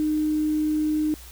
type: tone with tanh clipping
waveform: triangle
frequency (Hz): 306.1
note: D#4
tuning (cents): -28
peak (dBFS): -20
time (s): 0-1.14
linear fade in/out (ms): 0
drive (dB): 3
effects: added 60 Hz sine -43 dBFS peak until 1.31 s + white hiss -46 dBFS RMS until 1.31 s